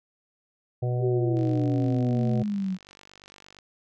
harmonic tone, 123.47 Hz, B2, in tune, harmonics 1 / 3 / 4 / 5 / 6, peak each -24 / -35 / -36 / -37 / -40 dBFS, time 0.82-2.43 s, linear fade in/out 10 ms
sine exponential sweep, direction down, 390 to 183 Hz, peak -25 dBFS, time 0.99-2.78 s, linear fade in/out 50 ms
click train, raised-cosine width 0.2 ms, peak -31 dBFS, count 109, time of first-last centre 1.37-3.588 s, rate 48.7 Hz
effects none

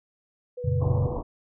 sine tone with vibrato, 492.1 Hz, B4, 6 cents flat, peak -32 dBFS, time 0.57-1.18 s, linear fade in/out 10 ms, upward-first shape triangle, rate 13 Hz, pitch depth 19 cents each way
sine chord, F# major, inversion none, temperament equal with one note detuned, 90.65 / 116.54 / 138.59 Hz, F#2 / A#2 / C#3, -35 / 0 / 0 cents, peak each -26 dBFS, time 0.64-1.07 s, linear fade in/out 10 ms
pink low-pass noise, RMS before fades -32 dBFS, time 0.8-1.23 s, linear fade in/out 20 ms, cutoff 1100 Hz, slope 96 dB/octave
effects none

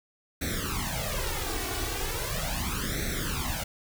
pink noise with flanger, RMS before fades -31 dBFS, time 0.41-3.64 s, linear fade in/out 10 ms, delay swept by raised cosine 0.5 to 2.7 ms, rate 0.38 Hz, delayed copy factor +0.95, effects none

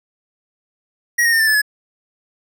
square tone with pitch steps, 1897 / 1855.8 / 1815.5 / 1776.1 / 1737.5 / 1699.8 Hz, A#6 / A#6 / A#6 / A6 / A6 / G#6, +30 / -8 / -46 / +16 / -22 / +40 cents, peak -13 dBFS, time 1.18-1.618 s, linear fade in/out 10 ms, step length 73 ms, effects none

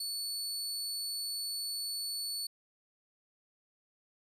sawtooth tone, 4446 Hz, C#8, 4 cents sharp, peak -32 dBFS, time 0-2.47 s, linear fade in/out 5 ms, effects resampled to 32000 Hz

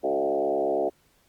sine tone with frequency modulation, 523.3 Hz, C5, in tune, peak -22 dBFS, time 0.03-0.9 s, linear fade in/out 20 ms, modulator 69 Hz, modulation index 2.9, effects pink hiss -64 dBFS RMS until 1.28 s + Opus 48 kbps

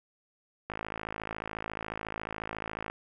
click train, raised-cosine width 0.5 ms, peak -20 dBFS, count 120, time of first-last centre 0.7-2.9 s, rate 54.1 Hz, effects none

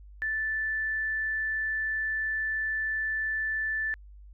sine tone, 1757 Hz, A6, 3 cents flat, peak -27 dBFS, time 0.22-3.94 s, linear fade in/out 0 ms, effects added 50 Hz sine -46 dBFS peak until 4.33 s

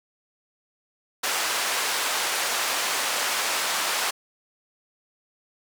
pink band-pass noise, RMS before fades -26 dBFS, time 1.23-4.11 s, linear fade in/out 10 ms, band 800 to 11000 Hz, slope 12 dB/octave, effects none

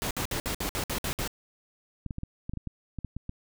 pink noise bursts, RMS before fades -31 dBFS, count 9, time 0.02-1.276 s, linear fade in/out 0 ms, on 88 ms, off 58 ms
clicks, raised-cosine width 5 ms, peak -22 dBFS, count 12, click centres 2.063 / 2.108 / 2.184 / 2.234 / 2.495 / 2.536 / 2.573 / 2.673 / 2.987 / 3.047 / 3.166 / 3.294 s
effects none

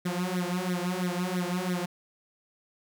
sawtooth tone with flanger, 180 Hz, F#3, 47 cents flat, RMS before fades -30 dBFS, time 0.05-1.86 s, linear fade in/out 10 ms, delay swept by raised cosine 0.51 to 4.81 ms, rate 3 Hz, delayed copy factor +0.9, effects none

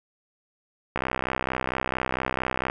click train, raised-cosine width 0.5 ms, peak -10 dBFS, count 113, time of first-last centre 0.96-2.699 s, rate 64.4 Hz, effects none

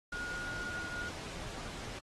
sine tone in noise, 1437 Hz, F6, 49 cents sharp, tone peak -38 dBFS, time 0.12-1.09 s, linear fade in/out 5 ms, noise pink, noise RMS -44 dBFS, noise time 0.12-1.99 s, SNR +3 dB, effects low-pass 7000 Hz 12 dB/octave + AAC 32 kbps

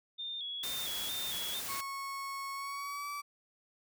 sine tone with vibrato, 3484 Hz, A7, 18 cents flat, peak -37 dBFS, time 0.18-1.61 s, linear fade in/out 20 ms, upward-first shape square, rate 2.2 Hz, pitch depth 65 cents each way
white noise, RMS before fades -40 dBFS, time 0.63-1.81 s, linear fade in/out 5 ms
35% pulse tone with pitch glide, 1100 to 1153.4 Hz, C#6 to D6, -14 to -32 cents, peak -36 dBFS, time 1.68-3.22 s, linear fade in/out 20 ms, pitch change +82 cents, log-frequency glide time 2.54-3.09 s
effects none

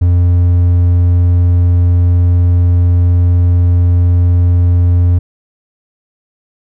triangle tone, 87.9 Hz, F2, 12 cents sharp, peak -4 dBFS, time 0.01-5.19 s, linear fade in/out 10 ms, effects none

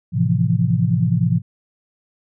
sine chord, F major seventh, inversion first, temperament equal, 110 / 130.81 / 164.81 / 174.61 Hz, A2 / C3 / E3 / F3, 0 / 0 / 0 / 0 cents, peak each -20 dBFS, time 0.12-1.42 s, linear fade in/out 50 ms, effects none

